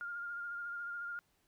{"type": "tone with vibrato", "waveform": "sine", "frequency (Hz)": 1408, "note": "F6", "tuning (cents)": 14, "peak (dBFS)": -39, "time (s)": [0.01, 1.19], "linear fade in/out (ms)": 0, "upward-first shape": "sine", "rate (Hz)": 14, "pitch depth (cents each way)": 21, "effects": ["pink hiss -75 dBFS RMS until 1.47 s"]}